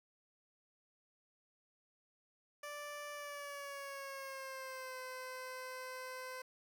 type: tone with pitch glide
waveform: 15% pulse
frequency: 586 to 513.1 Hz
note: D5 to C5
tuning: -4 to -34 cents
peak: -38 dBFS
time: 2.63-6.42 s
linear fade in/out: 5 ms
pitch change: -230 cents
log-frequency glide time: 3.13-4.98 s
effects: none